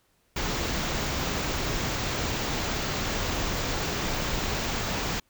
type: band-stop noise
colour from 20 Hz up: pink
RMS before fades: -29 dBFS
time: 0.36-5.2 s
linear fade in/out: 5 ms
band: 7500 to 15000 Hz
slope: 96 dB/octave
effects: pink hiss -68 dBFS RMS until 5.29 s